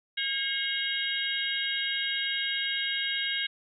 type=harmonic tone with a mistuned harmonic; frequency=541 Hz; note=C#5; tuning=42 cents flat; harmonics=3 / 4 / 5 / 6 / 7; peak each=-34 / -34 / -34 / -34 / -34 dBFS; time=0.17-3.47 s; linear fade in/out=10 ms; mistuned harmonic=5; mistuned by=+99 cents; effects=none